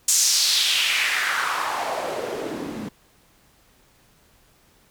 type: noise with band-pass filter sweep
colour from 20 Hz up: white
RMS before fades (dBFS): -23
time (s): 0.08-2.89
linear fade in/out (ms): 5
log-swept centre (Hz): 7300 to 210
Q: 2.6
effects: pink hiss -58 dBFS RMS until 4.9 s